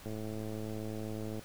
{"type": "click train", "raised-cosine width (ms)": 2, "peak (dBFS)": -28, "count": 145, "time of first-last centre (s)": [0.06, 1.393], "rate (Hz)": 108, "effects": ["pink hiss -53 dBFS RMS until 1.44 s"]}